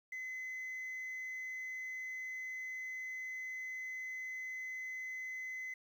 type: tone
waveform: sine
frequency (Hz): 2036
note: C7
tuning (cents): -48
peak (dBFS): -38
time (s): 0.12-5.74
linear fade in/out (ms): 5
effects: tanh soft clip ceiling -39 dBFS + 11-bit